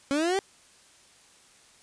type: linear sweep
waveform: 30% pulse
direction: up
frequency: 270.4 to 400 Hz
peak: -21 dBFS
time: 0.11-0.39 s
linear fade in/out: 0 ms
effects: white hiss -57 dBFS RMS until 1.82 s + resampled to 22050 Hz